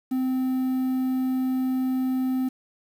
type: tone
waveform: triangle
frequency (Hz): 258.6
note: C4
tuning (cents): -20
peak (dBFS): -20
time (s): 0.11-2.49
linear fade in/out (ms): 10
effects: 8-bit